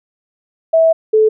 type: tone pair in turn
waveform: sine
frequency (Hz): 651 / 434.5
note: E5 / A4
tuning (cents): -22 / -22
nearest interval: perfect fifth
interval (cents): 700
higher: first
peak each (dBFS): -7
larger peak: neither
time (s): 0.73-0.93 / 1.13-1.29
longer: first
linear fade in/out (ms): 10
effects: none